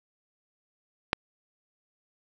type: click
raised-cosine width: 0.3 ms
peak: -6 dBFS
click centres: 1.131 s
effects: none